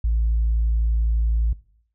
sine tone, 55.9 Hz, A1, 28 cents sharp, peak -16 dBFS, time 0.04-1.53 s, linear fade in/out 5 ms, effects noise-tail reverb RT60 0.6 s tail -20 dB re dry + tanh soft clip ceiling -14 dBFS

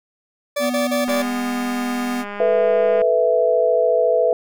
40% pulse tone bursts, 580 Hz, D5, 22 cents flat, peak -18 dBFS, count 4, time 0.56-1.225 s, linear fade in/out 10 ms, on 140 ms, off 35 ms
square tone, 246.7 Hz, B3, 2 cents flat, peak -22 dBFS, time 0.59-2.25 s, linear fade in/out 50 ms
click train, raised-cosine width 0.5 ms, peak -16 dBFS, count 396, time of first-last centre 1.08-3.016 s, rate 204 Hz
sine chord, A suspended second, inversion none, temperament equal, 440 / 493.9 / 659.3 Hz, A4 / B4 / E5, 0 / 0 / 0 cents, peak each -21 / -17 / -17 dBFS, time 2.4-4.33 s, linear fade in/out 2 ms
effects none

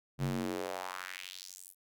square tone with high-pass filter sweep, 46 Hz, F#1, 9 cents flat, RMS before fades -39 dBFS, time 0.18-1.75 s, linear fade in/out 50 ms, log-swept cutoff 120 to 12000 Hz, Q 2.3, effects none

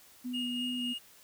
sine tone with vibrato, 246.9 Hz, B3, in tune, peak -34 dBFS, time 0.24-0.94 s, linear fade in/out 20 ms, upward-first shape square, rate 2.7 Hz, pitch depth 13 cents each way
triangle tone with tremolo, 2853 Hz, F7, 36 cents sharp, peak -32 dBFS, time 0.33-0.99 s, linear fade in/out 20 ms, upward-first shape sine, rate 4.1 Hz, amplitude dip 30%
effects white hiss -58 dBFS RMS until 1.23 s

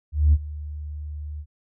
sine tone with ADSR envelope, 74.7 Hz, D2, 30 cents sharp, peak -10 dBFS, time 0.12-1.46 s, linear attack 210 ms, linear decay 45 ms, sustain -20 dB, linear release 63 ms, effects tanh soft clip ceiling -9 dBFS

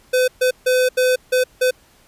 square tone bursts at uneven times, 507 Hz, B4, 45 cents sharp, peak -14 dBFS, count 6, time 0.13-0.28 / 0.41-0.51 / 0.66-0.89 / 0.97-1.16 / 1.32-1.44 / 1.61-1.71 s, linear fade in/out 10 ms, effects pink hiss -53 dBFS RMS until 2.07 s + resampled to 32000 Hz

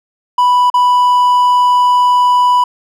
triangle tone with dropouts, 987.8 Hz, B5, in tune, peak -5 dBFS, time 0.38-2.64 s, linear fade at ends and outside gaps 5 ms, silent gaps 0.701-0.74 s, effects none

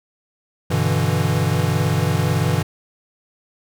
square chord, E minor seventh, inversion first, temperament equal, 98 / 123.47 / 146.83 / 164.81 Hz, G2 / B2 / D3 / E3, 0 / 0 / 0 / 0 cents, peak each -23 dBFS, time 0.7-2.63 s, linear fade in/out 10 ms, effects none

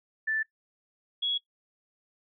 sine tone pair in turn, 1760 / 3344 Hz, A6 / G#7, 0 / +11 cents, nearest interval major seventh, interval 1111 cents, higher second, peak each -26 dBFS, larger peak neither, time 0.27-0.43 / 1.22-1.38 s, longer neither, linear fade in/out 10 ms, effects noise-tail reverb RT60 0.1 s tail -18 dB re dry

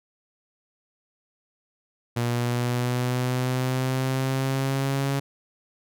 sawtooth linear sweep, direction up, 118.9 to 138.59 Hz, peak -19 dBFS, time 2.16-5.2 s, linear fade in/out 10 ms, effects none

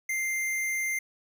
square tone, 2094 Hz, C7, 1 cent sharp, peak -28 dBFS, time 0.09-0.99 s, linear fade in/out 5 ms, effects none

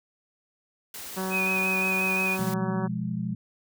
white noise, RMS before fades -39 dBFS, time 0.94-2.54 s, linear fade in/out 2 ms
harmonic tone, 188.4 Hz, F#3, 32 cents sharp, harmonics 1 / 2 / 3 / 4 / 5 / 6 / 7 / 8 / 9, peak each -31 / -34 / -39 / -39 / -38 / -40 / -45 / -44 / -46 dBFS, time 1.16-2.88 s, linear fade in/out 20 ms
sine tone with vibrato, 2492 Hz, D#7, 2 cents sharp, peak -24 dBFS, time 1.3-2.38 s, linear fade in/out 50 ms, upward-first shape sine, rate 5.7 Hz, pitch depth 29 cents each way
sine chord, F diminished, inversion second, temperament equal, 123.47 / 174.61 / 207.7 Hz, Cb3 / F3 / Ab3, 0 / 0 / 0 cents, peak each -33 / -31 / -31 dBFS, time 2.39-3.35 s, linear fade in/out 5 ms
effects none

